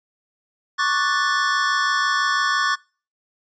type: chord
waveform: square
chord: D major seventh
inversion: third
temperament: equal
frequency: 1108.7 / 1174.7 / 1480 / 1760 Hz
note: C#6 / D6 / F#6 / A6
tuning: 0 / 0 / 0 / 0 cents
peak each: -23 / -27 / -26 / -23 dBFS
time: 0.78-2.76 s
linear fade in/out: 20 ms
effects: noise-tail reverb RT60 0.4 s tail -26 dB re dry + resampled to 16000 Hz